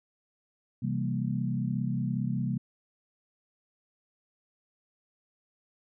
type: chord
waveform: sine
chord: C dominant seventh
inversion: none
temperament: equal with one note detuned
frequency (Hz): 130.81 / 165.77 / 196 / 233.1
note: C3 / E3 / G3 / Bb3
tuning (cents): 0 / +10 / 0 / 0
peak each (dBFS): -31 / -35 / -33 / -34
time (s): 0.82-2.58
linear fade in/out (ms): 10
effects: none